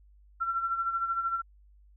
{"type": "tone with tremolo", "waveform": "sine", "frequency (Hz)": 1357, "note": "E6", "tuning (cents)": 50, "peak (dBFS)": -25, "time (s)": [0.4, 1.42], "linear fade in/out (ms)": 20, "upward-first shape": "sine", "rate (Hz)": 13, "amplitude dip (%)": 60, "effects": ["added 50 Hz sine -55 dBFS peak until 1.96 s"]}